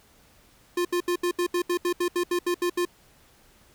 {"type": "tone bursts", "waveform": "square", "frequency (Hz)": 352.1, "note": "F4", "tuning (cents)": 14, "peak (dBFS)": -23, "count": 14, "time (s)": [0.77, 2.852], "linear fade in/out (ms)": 5, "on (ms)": 80, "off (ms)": 74, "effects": ["pink hiss -58 dBFS RMS until 3.74 s"]}